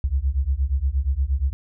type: beating tone pair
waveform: sine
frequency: 63.7 / 72.2 Hz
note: C2 / D2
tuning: -46 / -29 cents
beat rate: 8.5 Hz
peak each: -22 dBFS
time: 0.04-1.53 s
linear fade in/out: 0 ms
effects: none